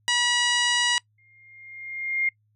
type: harmonic tone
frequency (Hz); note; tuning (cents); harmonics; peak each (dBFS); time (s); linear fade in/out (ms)
968; B5; -35; 1 / 2 / 3 / 4 / 5 / 6 / 7 / 8 / 9; -30 / -25 / -25 / -30 / -32 / -33 / -37 / -35 / -35; 0.08-0.98; 0
type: tone with exponential growth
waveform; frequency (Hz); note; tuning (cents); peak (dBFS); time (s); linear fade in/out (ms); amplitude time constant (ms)
sine; 2122; C7; +24; -19; 1.18-2.29; 5; 240
effects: noise-tail reverb RT60 0.1 s tail -24 dB re dry + added 106 Hz sine -64 dBFS peak until 2.55 s